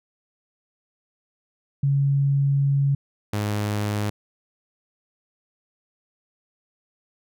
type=tone pair in turn; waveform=sine / sawtooth; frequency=139.5 / 104.25 Hz; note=C#3 / G#2; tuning=+11 / +7 cents; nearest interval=perfect fourth; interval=504 cents; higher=first; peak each=-17 / -19 dBFS; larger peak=first; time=1.83-2.95 / 3.33-4.1 s; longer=first; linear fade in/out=5 ms; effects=none